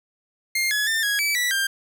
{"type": "tone with pitch steps", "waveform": "sawtooth", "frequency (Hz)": [2118, 1694, 1796, 1658, 2303, 1956, 1591], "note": ["C7", "G#6", "A6", "G#6", "D7", "B6", "G6"], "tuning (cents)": [21, 34, 35, -3, -34, -17, 25], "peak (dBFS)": -17, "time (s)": [0.55, 1.67], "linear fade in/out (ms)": 5, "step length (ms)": 160, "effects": []}